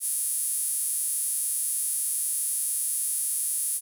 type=tone with high-pass filter; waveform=sawtooth; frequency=349.6 Hz; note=F4; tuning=2 cents sharp; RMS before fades=-28 dBFS; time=0-3.81 s; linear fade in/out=50 ms; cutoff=10000 Hz; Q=5.8; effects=none